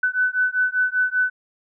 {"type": "beating tone pair", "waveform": "sine", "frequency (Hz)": [1500, 1505.1], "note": ["F#6", "F#6"], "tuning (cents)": [23, 29], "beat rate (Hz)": 5.1, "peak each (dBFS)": -21, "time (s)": [0.03, 1.3], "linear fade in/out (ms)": 5, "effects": []}